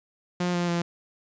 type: tone with pitch steps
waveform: sawtooth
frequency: 177.6 / 174.65 / 171.75 Hz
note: F3 / F3 / F3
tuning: +29 / 0 / -29 cents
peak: -20 dBFS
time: 0.4-0.82 s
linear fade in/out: 5 ms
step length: 140 ms
effects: resampled to 16000 Hz